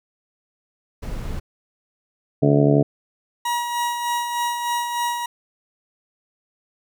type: noise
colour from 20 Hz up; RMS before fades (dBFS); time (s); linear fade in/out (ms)
brown; -28; 1.02-1.4; 10
type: harmonic tone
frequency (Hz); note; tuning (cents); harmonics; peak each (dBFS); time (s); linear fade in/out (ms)
71.8; D2; -39; 2 / 3 / 4 / 5 / 6 / 7 / 8 / 9 / 10; -17 / -26 / -18 / -27 / -20 / -31 / -28 / -23 / -33; 2.42-2.83; 10
type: tone with tremolo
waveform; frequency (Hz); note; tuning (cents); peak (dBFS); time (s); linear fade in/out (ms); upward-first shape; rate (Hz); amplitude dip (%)
40% pulse; 956; A#5; +43; -19; 3.45-5.26; 5; sine; 3.3; 45
effects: none